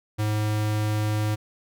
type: tone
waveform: square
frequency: 106.5 Hz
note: G#2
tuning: 44 cents sharp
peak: -23 dBFS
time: 0.18-1.36 s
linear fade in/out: 20 ms
effects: none